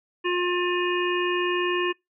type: harmonic tone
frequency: 355.9 Hz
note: F4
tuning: 33 cents sharp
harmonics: 1 / 3 / 5 / 7 / 8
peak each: -24 / -29 / -31 / -32 / -33 dBFS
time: 0.24-1.93 s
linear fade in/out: 20 ms
effects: noise-tail reverb RT60 0.2 s tail -26 dB re dry